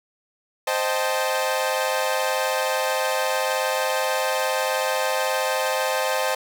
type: chord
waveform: sawtooth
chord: A half-diminished seventh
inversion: first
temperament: equal with one note detuned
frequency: 523.3 / 622.3 / 781.7 / 880 Hz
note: C5 / Eb5 / G5 / A5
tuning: 0 / 0 / -5 / 0 cents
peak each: -21 / -23 / -26 / -24 dBFS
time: 0.67-6.35 s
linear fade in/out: 5 ms
effects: none